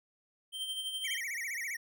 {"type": "tone with tremolo", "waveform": "square", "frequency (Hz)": 3136, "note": "G7", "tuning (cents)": 0, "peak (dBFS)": -34, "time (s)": [0.52, 1.21], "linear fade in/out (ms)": 50, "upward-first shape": "sine", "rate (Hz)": 12, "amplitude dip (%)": 50}
{"type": "tone with vibrato", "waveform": "square", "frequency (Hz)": 2062, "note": "C7", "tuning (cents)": -26, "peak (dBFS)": -36, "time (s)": [1.04, 1.77], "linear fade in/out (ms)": 10, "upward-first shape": "sine", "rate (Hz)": 15, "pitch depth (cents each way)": 200}
{"effects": []}